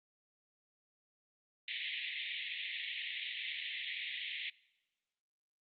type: band-pass noise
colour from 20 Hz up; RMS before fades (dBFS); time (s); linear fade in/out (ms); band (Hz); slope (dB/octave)
pink; -41; 1.68-4.5; 2; 1900 to 3800; 96
effects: noise-tail reverb RT60 1.0 s tail -22 dB re dry + Opus 48 kbps